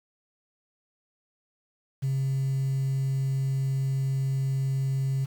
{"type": "tone", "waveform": "sine", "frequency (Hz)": 134.7, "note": "C#3", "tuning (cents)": -49, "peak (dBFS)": -22, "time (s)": [2.02, 5.26], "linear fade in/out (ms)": 20, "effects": ["tanh soft clip ceiling -22 dBFS", "8-bit"]}